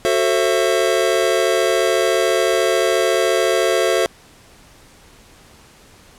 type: chord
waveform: square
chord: F# half-diminished seventh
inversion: none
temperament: just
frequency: 370 / 444 / 532.8 / 666 Hz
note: F#4 / A4 / C5 / E5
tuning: 0 / +16 / +31 / +18 cents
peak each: -21 dBFS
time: 0.05-4.06 s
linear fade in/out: 0 ms
effects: pink hiss -47 dBFS RMS until 6.18 s + low-pass 11000 Hz 12 dB/octave